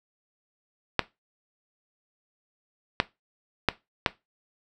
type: clicks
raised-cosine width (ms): 0.3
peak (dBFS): -3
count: 4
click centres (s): 0.993 / 3.001 / 3.687 / 4.062
effects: noise-tail reverb RT60 0.2 s tail -17 dB re dry